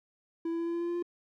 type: tone with pitch steps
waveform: triangle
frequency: 331.7 / 334 / 336.3 / 338.7 / 341 / 343.4 / 345.8 / 348.2 Hz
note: E4 / E4 / E4 / E4 / F4 / F4 / F4 / F4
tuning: +11 / +23 / +35 / +47 / -41 / -29 / -17 / -5 cents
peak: -28 dBFS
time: 0.45-1.026 s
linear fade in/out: 5 ms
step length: 72 ms
effects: none